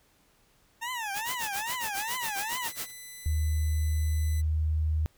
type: tone with vibrato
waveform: 20% pulse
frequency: 896 Hz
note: A5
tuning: 31 cents sharp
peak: -27 dBFS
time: 0.81-2.69 s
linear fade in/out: 20 ms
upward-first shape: triangle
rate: 2.4 Hz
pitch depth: 250 cents each way
type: noise with tremolo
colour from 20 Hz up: white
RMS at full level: -34 dBFS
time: 1.13-2.92 s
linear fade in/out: 50 ms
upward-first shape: sine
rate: 7.3 Hz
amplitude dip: 100%
type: tone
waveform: 5% pulse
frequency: 2000 Hz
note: B6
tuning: 21 cents sharp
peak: -32 dBFS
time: 1.95-4.42 s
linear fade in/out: 20 ms
type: tone with pitch glide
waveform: sine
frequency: 77.4 to 77.89 Hz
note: D#2 to D#2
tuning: -9 to +2 cents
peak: -24 dBFS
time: 3.26-5.06 s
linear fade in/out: 0 ms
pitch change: +11 cents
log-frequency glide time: 3.7-4.59 s
effects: pink hiss -65 dBFS RMS until 5.17 s